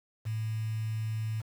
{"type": "tone with quantisation", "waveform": "sine", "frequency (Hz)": 110, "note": "A2", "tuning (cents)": 0, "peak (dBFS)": -30, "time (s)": [0.25, 1.42], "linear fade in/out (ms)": 20, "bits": 8, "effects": []}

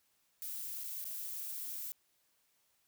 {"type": "noise with dropouts", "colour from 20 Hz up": "violet", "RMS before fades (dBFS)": -42, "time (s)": [0.42, 1.92], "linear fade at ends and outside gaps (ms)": 0, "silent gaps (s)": [[0.836, 0.841], [1.042, 1.053]], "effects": ["white hiss -75 dBFS RMS until 2.87 s"]}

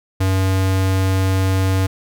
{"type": "tone", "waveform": "square", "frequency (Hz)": 95, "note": "F#2", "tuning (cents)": 46, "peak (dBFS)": -15, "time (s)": [0.2, 1.87], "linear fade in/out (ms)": 10, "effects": []}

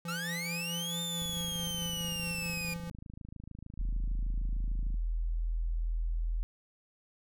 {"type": "tone with tremolo", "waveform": "square", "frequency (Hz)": 170.5, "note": "F3", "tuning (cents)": -41, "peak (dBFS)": -37, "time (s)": [0.05, 2.9], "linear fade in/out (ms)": 2, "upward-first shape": "sine", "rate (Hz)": 4.6, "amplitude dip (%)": 35}
{"type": "linear two-way sweep", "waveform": "sawtooth", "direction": "up then down", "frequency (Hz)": [1296, 3600, 2417], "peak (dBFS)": -32, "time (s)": [0.08, 2.74], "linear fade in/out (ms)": 5, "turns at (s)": 1}
{"type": "click train", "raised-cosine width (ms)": 5, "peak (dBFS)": -33, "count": 100, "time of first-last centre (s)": [1.22, 4.942], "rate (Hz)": 26.6}
{"type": "tone", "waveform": "sine", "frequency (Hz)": 41.2, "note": "E1", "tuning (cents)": 0, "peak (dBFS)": -29, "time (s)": [3.79, 6.43], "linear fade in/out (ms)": 0}
{"effects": []}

